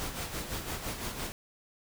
pink noise with tremolo, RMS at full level -35 dBFS, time 0-1.32 s, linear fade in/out 0 ms, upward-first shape sine, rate 5.9 Hz, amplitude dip 55%, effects none

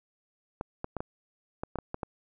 clicks, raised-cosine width 1 ms, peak -19 dBFS, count 9, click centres 0.611 / 0.844 / 0.967 / 1.005 / 1.635 / 1.757 / 1.787 / 1.944 / 2.032 s, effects none

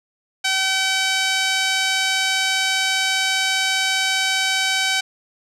5% pulse tone with band-pass filter, 765 Hz, G5, 42 cents flat, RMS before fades -20 dBFS, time 0.44-5.01 s, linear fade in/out 10 ms, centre 2000 Hz, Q 0.61, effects none

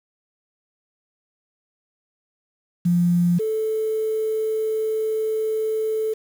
sine tone pair in turn, 174.61 / 437.6 Hz, F3 / A4, 0 / -9 cents, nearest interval octave + major third, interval 1591 cents, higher second, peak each -15 / -20 dBFS, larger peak first, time 2.85-3.39 / 3.39-6.14 s, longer second, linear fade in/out 10 ms, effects 7-bit

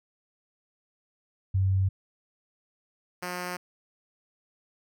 sine / 5% pulse tone pair in turn, 95.5 / 179.14 Hz, G2 / F3, -45 / +44 cents, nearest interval major seventh, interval 1089 cents, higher second, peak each -21 dBFS, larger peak neither, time 1.54-1.89 / 3.22-3.57 s, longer neither, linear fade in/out 10 ms, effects none

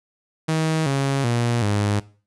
sawtooth tone with pitch steps, 158.8 / 137.45 / 118.97 / 102.97 Hz, D#3 / C#3 / A#2 / G#2, +36 / -14 / +36 / -14 cents, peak -15 dBFS, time 0.48-2 s, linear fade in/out 10 ms, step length 380 ms, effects noise-tail reverb RT60 0.4 s tail -20 dB re dry + resampled to 24000 Hz

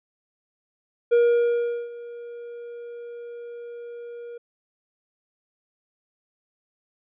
triangle tone with ADSR envelope, 474.5 Hz, A#4, 31 cents sharp, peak -12 dBFS, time 1.11-4.38 s, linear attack 19 ms, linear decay 760 ms, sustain -21 dB, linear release 7 ms, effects resampled to 8000 Hz

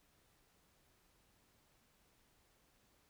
silence, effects pink hiss -73 dBFS RMS until 3.09 s

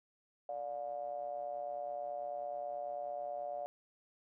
triangle ring-modulated tone, 64.6 Hz, C2, 21 cents flat, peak -33 dBFS, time 0.49-3.66 s, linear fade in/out 0 ms, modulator 649 Hz, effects none

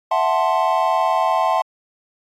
triangle chord, F# half-diminished seventh, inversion third, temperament equal, 659.3 / 740 / 880 / 1046.5 Hz, E5 / F#5 / A5 / C6, 0 / 0 / 0 / 0 cents, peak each -19 dBFS, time 0.11-1.62 s, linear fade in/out 5 ms, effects AAC 48 kbps

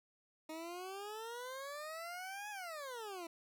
20% pulse exponential two-way sweep, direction up then down, 311.1 to 849 to 325.6 Hz, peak -39 dBFS, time 0.49-3.27 s, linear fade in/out 5 ms, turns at 2.5 s, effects none

